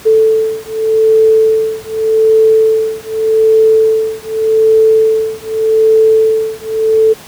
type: beating tone pair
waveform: sine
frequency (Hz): 440 / 440.84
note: A4 / A4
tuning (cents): 0 / +3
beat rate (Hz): 0.84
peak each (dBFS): -10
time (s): 0.05-7.14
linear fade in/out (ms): 20
effects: pink hiss -34 dBFS RMS until 7.27 s + high-pass 80 Hz 12 dB/octave